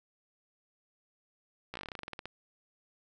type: slowing click train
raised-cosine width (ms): 0.3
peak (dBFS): -24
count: 16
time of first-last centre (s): 1.74-2.256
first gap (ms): 15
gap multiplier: 1.11
effects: none